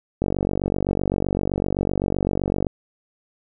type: click train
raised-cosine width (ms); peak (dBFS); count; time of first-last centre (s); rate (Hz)
2; -8; 118; 0.22-2.668; 47.8
effects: none